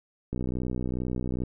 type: click train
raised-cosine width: 3 ms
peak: -18 dBFS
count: 70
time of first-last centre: 0.33-1.436 s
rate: 62.4 Hz
effects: none